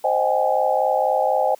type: chord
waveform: sine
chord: Ab major seventh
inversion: first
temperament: equal with one note detuned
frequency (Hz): 523.3 / 622.3 / 766.5 / 830.6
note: C5 / Eb5 / G5 / Ab5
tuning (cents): 0 / 0 / -39 / 0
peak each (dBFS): -22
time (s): 0.04-1.55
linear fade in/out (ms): 5
effects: white hiss -53 dBFS RMS until 1.59 s + high-pass 100 Hz 12 dB/octave